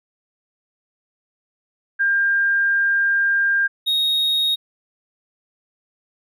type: tone pair in turn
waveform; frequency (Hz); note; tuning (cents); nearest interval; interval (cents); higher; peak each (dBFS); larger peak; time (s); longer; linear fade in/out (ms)
sine / triangle; 1600 / 3750; G6 / A#7; +35 / +10; octave + minor third; 1475; second; -15; neither; 1.99-3.68 / 3.86-4.56; first; 20
effects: none